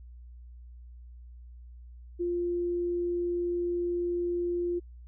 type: tone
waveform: sine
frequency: 349.2 Hz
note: F4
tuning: in tune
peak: -27 dBFS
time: 2.19-4.8 s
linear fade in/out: 20 ms
effects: added 60 Hz sine -45 dBFS peak until 5.07 s